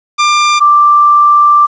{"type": "tone pair in turn", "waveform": ["sawtooth", "sine"], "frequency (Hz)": [1192, 1177.6], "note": ["D6", "D6"], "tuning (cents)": [25, 4], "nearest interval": "unison", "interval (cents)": 21, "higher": "first", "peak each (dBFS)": -3, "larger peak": "neither", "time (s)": [[0.18, 0.6], [0.6, 1.67]], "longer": "second", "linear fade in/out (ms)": 20, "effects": ["resampled to 16000 Hz", "7-bit"]}